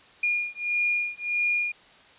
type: beating tone pair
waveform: sine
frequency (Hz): 2426 / 2427.6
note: D#7 / D#7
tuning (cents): -44 / -43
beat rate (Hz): 1.6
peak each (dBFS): -27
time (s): 0.23-1.72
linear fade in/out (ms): 5
effects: white hiss -53 dBFS RMS until 2.18 s + resampled to 8000 Hz